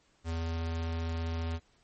square tone, 82.5 Hz, E2, 2 cents sharp, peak -32 dBFS, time 0.24-1.6 s, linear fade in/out 50 ms, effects pink hiss -68 dBFS RMS until 1.83 s + MP3 32 kbps

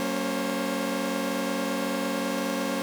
sawtooth tone cluster, 189.8 / 232 / 280.2 / 535 Hz, F#3 / A#3 / C#4 / C5, +44 / -8 / +19 / +38 cents, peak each -30 / -28 / -27 / -28 dBFS, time 0-2.82 s, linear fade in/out 0 ms, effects none

